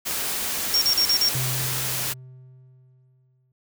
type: noise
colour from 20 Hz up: white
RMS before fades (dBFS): -27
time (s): 0.05-2.14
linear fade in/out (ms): 20
type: tone bursts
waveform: sine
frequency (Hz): 5540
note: F8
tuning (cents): -15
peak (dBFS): -17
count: 5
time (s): 0.74-1.287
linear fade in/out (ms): 0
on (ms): 75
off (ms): 43
type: tone with exponential decay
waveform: triangle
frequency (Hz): 128.7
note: C3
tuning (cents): -28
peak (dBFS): -22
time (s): 1.35-3.52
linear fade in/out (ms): 2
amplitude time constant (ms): 470
effects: none